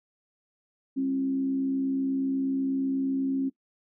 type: tone with frequency modulation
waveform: sine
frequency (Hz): 268.4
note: C4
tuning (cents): +44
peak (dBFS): -24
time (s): 0.96-3.5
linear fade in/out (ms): 20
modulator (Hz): 68.2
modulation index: 0.33
effects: noise-tail reverb RT60 0.1 s tail -19 dB re dry